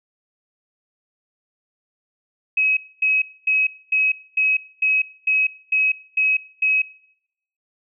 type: tone bursts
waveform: sine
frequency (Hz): 2552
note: D#7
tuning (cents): +43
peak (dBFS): -15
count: 10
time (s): 2.57-6.82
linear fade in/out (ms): 5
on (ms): 200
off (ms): 250
effects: noise-tail reverb RT60 0.8 s tail -22 dB re dry